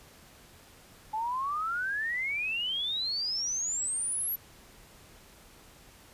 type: exponential sweep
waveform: sine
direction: up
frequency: 850 to 12000 Hz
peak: -29 dBFS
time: 1.13-4.36 s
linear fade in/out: 10 ms
effects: pink hiss -55 dBFS RMS until 6.13 s + resampled to 32000 Hz